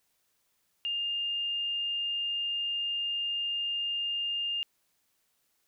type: tone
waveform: sine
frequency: 2813 Hz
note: F7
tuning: 12 cents sharp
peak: -29 dBFS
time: 0.85-4.63 s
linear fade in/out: 0 ms
effects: white hiss -74 dBFS RMS until 5.67 s